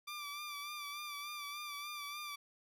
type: tone with vibrato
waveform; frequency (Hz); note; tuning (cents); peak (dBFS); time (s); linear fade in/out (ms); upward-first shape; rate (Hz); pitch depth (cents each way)
15% pulse; 1174.7; D6; 0; -36; 0.07-2.36; 10; sine; 3.4; 40
effects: none